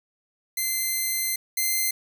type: tone pair in turn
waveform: 5% pulse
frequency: 2069 / 2078 Hz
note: C7 / C7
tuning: -20 / -12 cents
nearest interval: unison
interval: 8 cents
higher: second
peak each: -14 / -12 dBFS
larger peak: second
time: 0.57-1.36 / 1.57-1.91 s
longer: first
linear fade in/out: 5 ms
effects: none